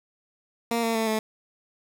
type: tone with pitch steps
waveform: 15% pulse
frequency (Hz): 232.8 / 227.9 / 223.1 / 218.3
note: A#3 / A#3 / A3 / A3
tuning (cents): -2 / -39 / +24 / -13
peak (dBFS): -17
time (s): 0.71-1.19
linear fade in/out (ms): 2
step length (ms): 120
effects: none